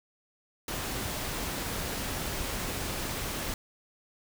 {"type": "noise", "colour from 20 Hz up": "pink", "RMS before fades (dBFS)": -34, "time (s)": [0.68, 3.54], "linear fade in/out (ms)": 2, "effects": []}